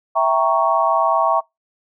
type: chord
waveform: sine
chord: E diminished seventh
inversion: none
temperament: equal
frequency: 659.3 / 784 / 932.3 / 1108.7 Hz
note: E5 / G5 / Bb5 / Db6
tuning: 0 / 0 / 0 / 0 cents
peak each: -18 / -21 / -20 / -18 dBFS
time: 0.15-1.41 s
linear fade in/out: 20 ms
effects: noise-tail reverb RT60 0.2 s tail -26 dB re dry